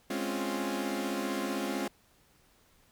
sawtooth chord, Db major seventh, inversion second, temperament equal, 207.7 / 261.6 / 277.2 / 349.2 Hz, Ab3 / C4 / Db4 / F4, 0 / 0 / 0 / 0 cents, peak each -33 dBFS, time 0.1-1.88 s, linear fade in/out 5 ms, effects pink hiss -65 dBFS RMS until 2.91 s

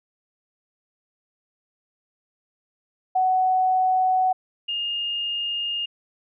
sine tone pair in turn, 746 / 2832 Hz, F#5 / F7, +14 / +23 cents, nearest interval octave + major seventh, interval 2309 cents, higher second, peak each -17 / -24 dBFS, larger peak first, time 3.15-4.33 / 4.68-5.86 s, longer neither, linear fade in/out 10 ms, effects none

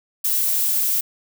violet noise, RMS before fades -20 dBFS, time 0.24-1.01 s, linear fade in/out 10 ms, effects none

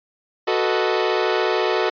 sawtooth chord, B dominant seventh, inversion second, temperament equal, 370 / 440 / 493.9 / 622.3 Hz, F#4 / A4 / B4 / D#5, 0 / 0 / 0 / 0 cents, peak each -18 / -18 / -23 / -22 dBFS, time 0.47-1.9 s, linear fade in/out 10 ms, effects resampled to 11025 Hz

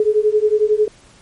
sine beating tone pair, 420 / 431 Hz, G#4 / A4, +19 / -36 cents, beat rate 11 Hz, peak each -15 dBFS, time 0-0.88 s, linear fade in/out 2 ms, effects pink hiss -48 dBFS RMS until 1.21 s + MP3 48 kbps

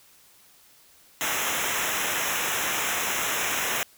pink noise with comb filter, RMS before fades -27 dBFS, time 1.21-3.83 s, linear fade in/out 0 ms, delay 0.22 ms, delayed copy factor -1, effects white hiss -56 dBFS RMS until 3.97 s

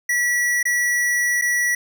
square tone with dropouts, 1942 Hz, B6, 30 cents flat, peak -18 dBFS, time 0.09-1.75 s, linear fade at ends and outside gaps 5 ms, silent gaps 0.629-0.653 / 1.414-1.42 s, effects none

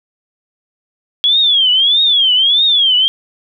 sine tone with vibrato, 3322 Hz, G#7, in tune, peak -8 dBFS, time 1.24-3.08 s, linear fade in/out 0 ms, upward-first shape triangle, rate 1.6 Hz, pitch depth 220 cents each way, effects none

